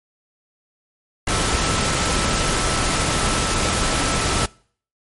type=tone in noise; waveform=sine; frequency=1318.5 Hz; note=E6; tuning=in tune; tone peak=-29 dBFS; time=1.27-4.46 s; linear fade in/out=5 ms; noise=pink; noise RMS=-20 dBFS; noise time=1.27-4.46 s; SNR=-12 dB; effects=noise-tail reverb RT60 0.5 s tail -24 dB re dry + MP3 48 kbps